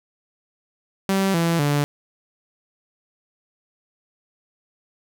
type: tone with pitch steps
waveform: sawtooth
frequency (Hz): 193.7 / 167.65 / 145.11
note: G3 / E3 / D3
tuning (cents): -20 / +30 / -20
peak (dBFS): -14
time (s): 1.09-1.84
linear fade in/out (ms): 0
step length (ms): 250
effects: none

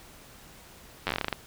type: slowing click train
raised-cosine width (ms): 0.3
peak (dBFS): -11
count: 12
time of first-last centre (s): 1.07-1.327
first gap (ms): 10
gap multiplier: 1.16
effects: pink hiss -51 dBFS RMS until 1.46 s

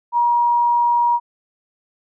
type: tone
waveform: sine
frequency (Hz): 953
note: A#5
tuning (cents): +38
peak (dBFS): -13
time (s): 0.12-1.2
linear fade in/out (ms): 50
effects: none

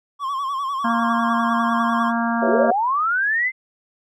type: tone with vibrato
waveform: triangle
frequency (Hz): 1096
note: C#6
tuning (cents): -20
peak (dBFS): -20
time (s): 0.19-2.13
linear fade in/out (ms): 50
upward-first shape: sine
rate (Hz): 10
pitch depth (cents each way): 83
type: harmonic tone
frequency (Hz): 232.2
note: A#3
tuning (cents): -7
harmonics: 1 / 3 / 4 / 5 / 6 / 7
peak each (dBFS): -21 / -26 / -27 / -28 / -29 / -29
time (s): 0.84-2.71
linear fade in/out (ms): 10
type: chord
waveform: sine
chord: C# half-diminished seventh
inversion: second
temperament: equal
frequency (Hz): 392 / 493.9 / 554.4 / 659.3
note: G4 / B4 / C#5 / E5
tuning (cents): 0 / 0 / 0 / 0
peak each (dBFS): -26 / -26 / -23 / -22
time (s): 2.42-2.72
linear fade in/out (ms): 2
type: linear sweep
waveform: sine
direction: up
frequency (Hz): 293.7 to 2100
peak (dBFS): -17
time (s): 2.46-3.52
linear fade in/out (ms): 50
effects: none

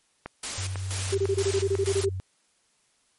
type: click train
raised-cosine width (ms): 0.5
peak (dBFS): -19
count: 4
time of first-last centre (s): 0.26-1.753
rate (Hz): 2.01
type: noise with tremolo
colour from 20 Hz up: white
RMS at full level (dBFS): -32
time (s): 0.43-2.05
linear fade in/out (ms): 5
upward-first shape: square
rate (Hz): 2.1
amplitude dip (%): 70
type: tone with pitch glide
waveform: sine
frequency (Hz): 94.9 to 93.7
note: F#2 to F#2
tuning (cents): +44 to +22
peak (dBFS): -29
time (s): 0.58-2.2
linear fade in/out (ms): 0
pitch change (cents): -22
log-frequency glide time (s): 1.08-1.57
type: tone bursts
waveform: sine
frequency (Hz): 392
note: G4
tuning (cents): 0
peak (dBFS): -21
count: 12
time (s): 1.12-2.093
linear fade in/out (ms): 10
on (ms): 60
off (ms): 23
effects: white hiss -67 dBFS RMS until 3.18 s + MP3 48 kbps

